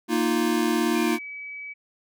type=chord; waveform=square; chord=Bb suspended fourth; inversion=none; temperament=equal; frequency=233.1 / 311.1 / 349.2 Hz; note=Bb3 / Eb4 / F4; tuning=0 / 0 / 0 cents; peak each=-26 dBFS; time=0.08-1.19 s; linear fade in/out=50 ms
type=tone with pitch glide; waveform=sine; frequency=2400 to 2285 Hz; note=D7 to D7; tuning=+37 to -48 cents; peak=-34 dBFS; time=0.94-1.74 s; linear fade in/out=20 ms; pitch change=-85 cents; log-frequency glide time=1.05-1.16 s
effects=none